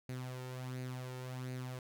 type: tone with flanger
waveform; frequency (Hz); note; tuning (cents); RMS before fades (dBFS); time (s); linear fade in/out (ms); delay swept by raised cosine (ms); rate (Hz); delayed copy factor
sawtooth; 127.5; C3; -44; -43; 0.09-1.79; 2; 0.45 to 2.25; 1.4; +0.55
effects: none